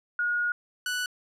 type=tone pair in turn; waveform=sine / sawtooth; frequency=1441 / 1481.5 Hz; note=F#6 / F#6; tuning=-46 / +2 cents; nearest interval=unison; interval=48 cents; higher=second; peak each=-24 / -24 dBFS; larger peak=neither; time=0.19-0.52 / 0.86-1.06 s; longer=first; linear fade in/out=2 ms; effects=low-pass 12000 Hz 12 dB/octave